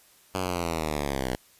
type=linear sweep; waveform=5% pulse; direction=down; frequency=95.2 to 61.1 Hz; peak=-16 dBFS; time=0.34-1.36 s; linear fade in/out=10 ms; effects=white hiss -58 dBFS RMS until 1.59 s + resampled to 32000 Hz